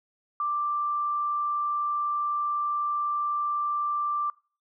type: tone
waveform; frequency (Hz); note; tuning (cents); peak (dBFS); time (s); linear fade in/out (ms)
sine; 1178; D6; +5; -25; 0.4-4.3; 2
effects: noise-tail reverb RT60 0.4 s tail -24 dB re dry